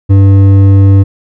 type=tone with hard clipping; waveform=sine; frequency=98 Hz; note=G2; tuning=in tune; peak=-3 dBFS; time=0.09-1.04 s; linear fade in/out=20 ms; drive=8 dB; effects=none